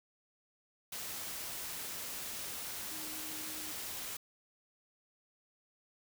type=tone in noise; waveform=sine; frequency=311.1 Hz; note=D#4; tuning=in tune; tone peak=-51 dBFS; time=2.91-3.72 s; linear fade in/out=5 ms; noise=white; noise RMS=-42 dBFS; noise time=0.92-4.17 s; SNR=-12 dB; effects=none